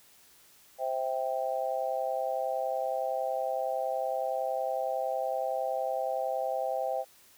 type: chord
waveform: sine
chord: C major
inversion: none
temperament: just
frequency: 523.3 / 654.1 / 784.9 Hz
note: C5 / E5 / G5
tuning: 0 / -14 / +2 cents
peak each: -33 dBFS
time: 0.78-7.05 s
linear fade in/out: 50 ms
effects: white hiss -59 dBFS RMS until 7.37 s